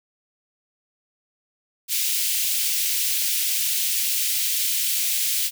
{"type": "high-pass noise", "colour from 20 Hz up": "white", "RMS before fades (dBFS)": -23, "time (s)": [1.88, 5.51], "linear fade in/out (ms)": 50, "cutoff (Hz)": 2400, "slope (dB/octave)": 24, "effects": []}